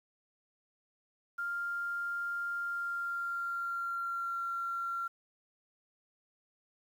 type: tone with pitch glide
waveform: sine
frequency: 1396.9 to 1372.9 Hz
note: F6 to F6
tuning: 0 to -30 cents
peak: -33 dBFS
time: 1.38-5.08 s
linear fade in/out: 10 ms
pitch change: -30 cents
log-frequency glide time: 2.56-4.41 s
effects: 10-bit